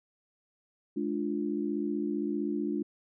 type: chord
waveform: sine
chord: D diminished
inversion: second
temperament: equal with one note detuned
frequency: 212 / 293.7 / 349.2 Hz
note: Ab3 / D4 / F4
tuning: +36 / 0 / 0 cents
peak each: -34 / -32 / -34 dBFS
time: 0.96-2.83 s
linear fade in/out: 10 ms
effects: none